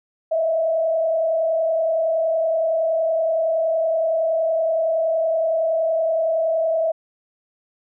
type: tone with frequency modulation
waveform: sine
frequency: 650 Hz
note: E5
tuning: 24 cents flat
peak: -17 dBFS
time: 0.31-6.92 s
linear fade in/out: 10 ms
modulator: 30.7 Hz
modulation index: 0.64
effects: none